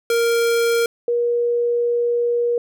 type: tone pair in turn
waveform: square / sine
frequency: 466.2 / 476.8 Hz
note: A#4 / A#4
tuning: 0 / +39 cents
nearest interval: unison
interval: 39 cents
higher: second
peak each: -16 / -16 dBFS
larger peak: neither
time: 0.1-0.86 / 1.08-2.58 s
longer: second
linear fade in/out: 2 ms
effects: none